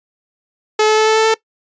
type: tone with pitch steps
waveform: sawtooth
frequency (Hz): 430 / 432.7 / 435.5 / 438.3 / 441.1 / 443.9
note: A4 / A4 / A4 / A4 / A4 / A4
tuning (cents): -40 / -29 / -18 / -7 / +4 / +15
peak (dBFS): -6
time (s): 0.79-1.342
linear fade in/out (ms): 5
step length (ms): 92
effects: noise-tail reverb RT60 0.1 s tail -20 dB re dry + resampled to 16000 Hz